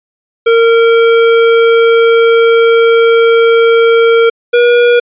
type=tone pair in turn; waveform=square; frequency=460 / 480.6 Hz; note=A#4 / B4; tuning=-23 / -47 cents; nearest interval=minor second; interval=76 cents; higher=second; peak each=-5 dBFS; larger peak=neither; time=0.46-4.3 / 4.53-5 s; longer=first; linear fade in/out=10 ms; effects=resampled to 8000 Hz